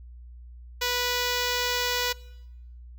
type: tone with notch filter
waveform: 5% pulse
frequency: 490.9 Hz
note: B4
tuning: 10 cents flat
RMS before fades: -27 dBFS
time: 0.81-2.13 s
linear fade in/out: 10 ms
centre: 9400 Hz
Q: 1.7
effects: noise-tail reverb RT60 0.9 s tail -22 dB re dry + added 60 Hz sine -42 dBFS peak until 2.98 s